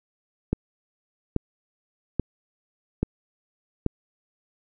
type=click train; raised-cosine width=3 ms; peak=-9 dBFS; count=5; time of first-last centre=0.53-3.863 s; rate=1.2 Hz; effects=none